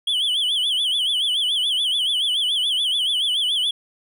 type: tone with vibrato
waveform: triangle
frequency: 3200 Hz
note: G7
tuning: 35 cents sharp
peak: -17 dBFS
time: 0.07-3.71 s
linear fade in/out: 5 ms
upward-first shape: sine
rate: 7 Hz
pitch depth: 150 cents each way
effects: none